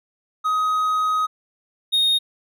triangle tone pair in turn, 1259 / 3712 Hz, D#6 / A#7, +20 / -8 cents, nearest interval octave + perfect fifth, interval 1872 cents, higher second, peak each -16 / -14 dBFS, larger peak second, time 0.44-1.27 / 1.92-2.19 s, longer first, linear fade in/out 20 ms, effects none

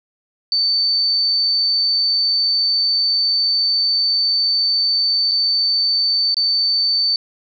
sine tone with dropouts, 4547 Hz, C#8, 43 cents sharp, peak -14 dBFS, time 0.52-7.16 s, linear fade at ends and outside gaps 1 ms, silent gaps 5.313-5.317 / 6.344-6.368 s, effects none

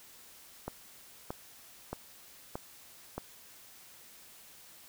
click train, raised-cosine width 1 ms, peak -22 dBFS, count 5, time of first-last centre 0.68-3.18 s, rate 1.6 Hz, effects white hiss -55 dBFS RMS until 4.88 s

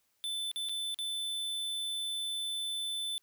square tone with dropouts, 3520 Hz, A7, in tune, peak -34 dBFS, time 0.24-3.18 s, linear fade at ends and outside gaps 0 ms, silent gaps 0.515-0.56 / 0.688-0.694 / 0.944-0.988 s, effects white hiss -75 dBFS RMS until 3.22 s

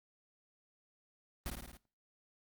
pink noise with echo, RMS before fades -39 dBFS, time 1.46-1.5 s, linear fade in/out 0 ms, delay 54 ms, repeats 5, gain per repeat -3 dB, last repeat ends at 1.77 s, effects noise-tail reverb RT60 0.4 s tail -22 dB re dry + Opus 32 kbps

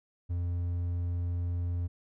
triangle tone, 87.31 Hz, F2, in tune, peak -27 dBFS, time 0.29-1.88 s, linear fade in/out 20 ms, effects none

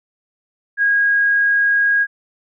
sine tone, 1639 Hz, G#6, 23 cents flat, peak -12 dBFS, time 0.77-2.07 s, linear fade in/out 50 ms, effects none

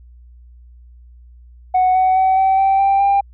sine tone with pitch steps, 740 / 749 / 758.2 / 767.4 / 776.8 / 786.3 / 795.9 Hz, F#5 / F#5 / F#5 / G5 / G5 / G5 / G5, 0 / +21 / +42 / -37 / -16 / +5 / +26 cents, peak -9 dBFS, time 1.74-3.21 s, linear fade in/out 10 ms, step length 210 ms, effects tanh soft clip ceiling -9 dBFS + added 60 Hz sine -40 dBFS peak until 3.33 s

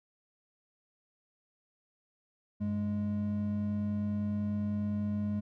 triangle tone pair together, 98 / 207.8 Hz, G2 / G#3, 0 / +1 cents, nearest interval octave + minor second, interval 1301 cents, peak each -34 / -29 dBFS, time 2.6-5.41 s, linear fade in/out 20 ms, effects none

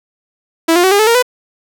sawtooth tone with pitch steps, 328.6 / 352.2 / 377.5 / 404.6 / 433.6 / 464.7 / 498.1 Hz, E4 / F4 / F#4 / G#4 / A4 / A#4 / B4, -5 / +15 / +35 / -45 / -25 / -5 / +15 cents, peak -4 dBFS, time 0.68-1.226 s, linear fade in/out 10 ms, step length 78 ms, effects none

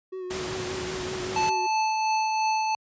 triangle tone with vibrato, 370 Hz, F#4, in tune, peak -30 dBFS, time 0.12-1.67 s, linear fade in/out 10 ms, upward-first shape sine, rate 5.2 Hz, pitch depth 32 cents each way
pink noise, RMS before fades -33 dBFS, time 0.3-1.5 s, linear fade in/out 10 ms
square tone with tremolo, 874 Hz, A5, 12 cents flat, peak -22 dBFS, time 1.36-2.75 s, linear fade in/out 2 ms, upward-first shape triangle, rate 2.9 Hz, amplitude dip 30%
effects high-pass 80 Hz 12 dB/octave + resampled to 16000 Hz

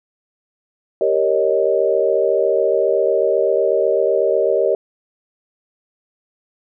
sine chord, Eb dominant seventh, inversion first, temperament equal, 392 / 466.2 / 554.4 / 622.3 Hz, G4 / Bb4 / Db5 / Eb5, 0 / 0 / 0 / 0 cents, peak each -19 dBFS, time 1.01-4.75 s, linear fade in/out 2 ms, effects none

